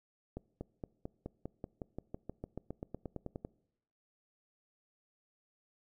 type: accelerating click train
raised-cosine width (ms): 2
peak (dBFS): -27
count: 21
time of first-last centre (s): 0.37-3.449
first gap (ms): 240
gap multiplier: 0.95
effects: noise-tail reverb RT60 0.8 s tail -23 dB re dry